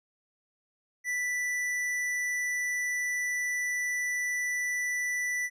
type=tone with hard clipping; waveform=triangle; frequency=1975.5 Hz; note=B6; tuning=in tune; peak=-30 dBFS; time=1.04-5.5 s; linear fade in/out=50 ms; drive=14 dB; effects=none